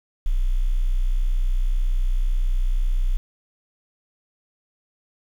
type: tone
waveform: sine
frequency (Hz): 30.94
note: B0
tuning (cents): +4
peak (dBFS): -17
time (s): 0.26-3.17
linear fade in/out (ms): 0
effects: 8-bit